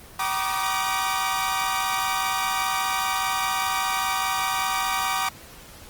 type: tone cluster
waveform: sawtooth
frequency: 766 / 952 / 1152 / 1217 Hz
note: G5 / A#5 / D6 / D#6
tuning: -40 / +36 / -34 / -39 cents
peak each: -25 dBFS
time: 0.19-5.29 s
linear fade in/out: 5 ms
effects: pink hiss -45 dBFS RMS until 5.89 s + Opus 24 kbps